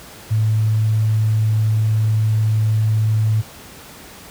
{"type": "tone", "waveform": "sine", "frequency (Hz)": 109, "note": "A2", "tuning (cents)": -16, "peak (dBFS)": -13, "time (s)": [0.3, 3.42], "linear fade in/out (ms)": 20, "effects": ["pink hiss -39 dBFS RMS until 4.3 s", "high-pass 60 Hz 12 dB/octave"]}